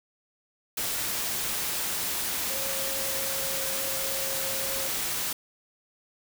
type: tone in noise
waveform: sine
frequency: 540 Hz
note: C#5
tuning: 45 cents flat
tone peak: -37 dBFS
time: 2.5-4.88 s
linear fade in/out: 5 ms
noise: white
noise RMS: -30 dBFS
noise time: 0.77-5.33 s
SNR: -10 dB
effects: none